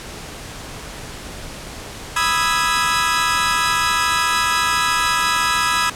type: chord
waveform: sawtooth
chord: E major seventh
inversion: second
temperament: equal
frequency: 987.8 / 1244.5 / 1318.5 / 1661.2 Hz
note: B5 / D#6 / E6 / G#6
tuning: 0 / 0 / 0 / 0 cents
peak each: -18 dBFS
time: 2.16-5.9 s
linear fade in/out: 5 ms
effects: pink hiss -33 dBFS RMS until 5.95 s + low-pass 10000 Hz 12 dB/octave